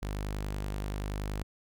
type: tone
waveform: sawtooth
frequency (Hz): 50.5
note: G#1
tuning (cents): -48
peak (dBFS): -29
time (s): 0.02-1.43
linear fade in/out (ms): 10
effects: none